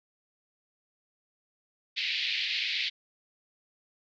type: band-pass noise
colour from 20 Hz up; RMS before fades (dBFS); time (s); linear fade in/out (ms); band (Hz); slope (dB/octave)
pink; -31; 1.96-2.9; 20; 2100 to 4500; 48
effects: none

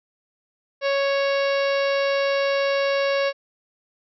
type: harmonic tone with a mistuned harmonic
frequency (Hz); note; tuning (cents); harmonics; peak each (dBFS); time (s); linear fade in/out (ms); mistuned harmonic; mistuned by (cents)
554.4; C#5; 0; 1 / 2 / 3 / 4 / 5 / 6 / 7 / 8 / 9 / 10; -20 / -30 / -30 / -32 / -33 / -41 / -36 / -38 / -43 / -39; 0.81-3.33; 50; 8; +30
effects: none

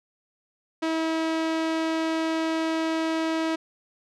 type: tone with low-pass filter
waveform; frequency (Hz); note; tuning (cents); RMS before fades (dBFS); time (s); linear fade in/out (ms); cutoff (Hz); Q
sawtooth; 322.6; E4; -37; -26; 0.82-3.56; 10; 5100; 0.64
effects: none

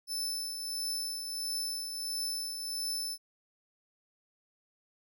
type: tone with tremolo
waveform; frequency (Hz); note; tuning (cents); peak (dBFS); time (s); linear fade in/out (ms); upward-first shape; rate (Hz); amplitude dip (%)
sawtooth; 5274; E8; 0; -29; 0.07-3.18; 50; triangle; 1.5; 50
effects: none

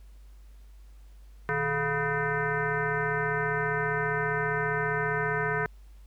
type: tone with frequency modulation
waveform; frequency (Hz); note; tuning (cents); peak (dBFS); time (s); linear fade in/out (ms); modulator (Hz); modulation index
sine; 980; B5; -14; -25; 1.49-5.66; 0; 275; 3.2
effects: added 50 Hz sine -47 dBFS peak until 6.06 s + pink hiss -66 dBFS RMS until 6.06 s

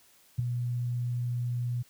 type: tone with ADSR envelope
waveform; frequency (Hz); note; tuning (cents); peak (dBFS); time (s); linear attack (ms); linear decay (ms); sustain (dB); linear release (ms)
sine; 121.6; B2; -26; -21; 0.38-1.83; 14; 8; -7; 17
effects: white hiss -61 dBFS RMS until 1.89 s

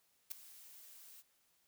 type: noise with ADSR envelope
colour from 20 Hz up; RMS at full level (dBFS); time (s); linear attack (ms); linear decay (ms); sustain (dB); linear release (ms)
blue; -39; 0.3-1.23; 17; 3; -18; 35
effects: white hiss -75 dBFS RMS until 1.67 s

